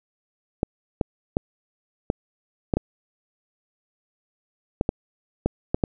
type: clicks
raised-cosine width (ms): 2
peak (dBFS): -7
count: 11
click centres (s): 0.631 / 1.012 / 1.369 / 2.101 / 2.738 / 2.77 / 4.811 / 4.891 / 5.46 / 5.745 / 5.838
effects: none